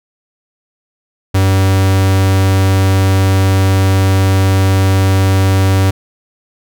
45% pulse tone, 96 Hz, G2, 36 cents flat, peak -8 dBFS, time 1.34-5.91 s, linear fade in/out 10 ms, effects none

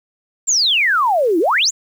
sine exponential two-way sweep, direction down then up, 7650 to 311.1 to 7650 Hz, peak -12 dBFS, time 0.47-1.71 s, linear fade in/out 20 ms, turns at 1.39 s, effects 7-bit

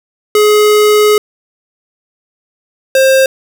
square tone pair in turn, 421.3 / 530.8 Hz, G#4 / C5, +25 / +25 cents, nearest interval major third, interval 400 cents, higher second, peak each -6 dBFS, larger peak neither, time 0.35-1.18 / 2.95-3.26 s, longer first, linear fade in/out 2 ms, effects none

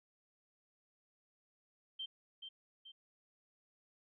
sine tone with echo, 3136 Hz, G7, in tune, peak -40 dBFS, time 1.99-2.06 s, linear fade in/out 10 ms, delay 430 ms, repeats 2, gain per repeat -6 dB, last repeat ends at 2.92 s, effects none

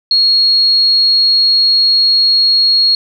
sine tone, 4300 Hz, C8, 47 cents sharp, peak -7 dBFS, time 0.11-2.95 s, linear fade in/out 2 ms, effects none

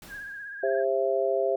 pink noise with exponential decay, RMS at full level -44 dBFS, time 0.02-0.76 s, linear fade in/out 2 ms, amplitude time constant 160 ms
sine tone with vibrato, 1634 Hz, G#6, 29 cents flat, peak -36 dBFS, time 0.08-0.85 s, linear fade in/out 50 ms, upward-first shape triangle, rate 16 Hz, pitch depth 62 cents each way
harmonic tone, 133.5 Hz, C3, 35 cents sharp, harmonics 3 / 4 / 5, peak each -27 / -27 / -27 dBFS, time 0.63-1.56 s, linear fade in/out 5 ms
effects none

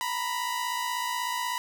sawtooth tone pair together, 934.7 / 991 Hz, A#5 / B5, +4 / +6 cents, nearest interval minor second, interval 102 cents, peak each -30 / -26 dBFS, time 0.01-1.58 s, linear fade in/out 0 ms, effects none

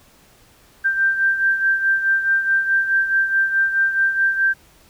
sine beating tone pair, 1574 / 1578.7 Hz, G6 / G6, +7 / +12 cents, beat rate 4.7 Hz, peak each -16 / -23 dBFS, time 0.84-4.54 s, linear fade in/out 20 ms, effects pink hiss -52 dBFS RMS until 4.89 s

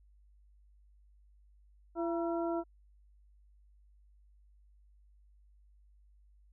harmonic tone with a mistuned harmonic, 337.6 Hz, E4, 41 cents sharp, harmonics 1 / 2 / 3 / 4, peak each -33 / -36 / -43 / -45 dBFS, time 1.95-2.64 s, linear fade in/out 50 ms, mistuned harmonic 3, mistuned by -96 cents, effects added 50 Hz sine -60 dBFS peak until 6.52 s

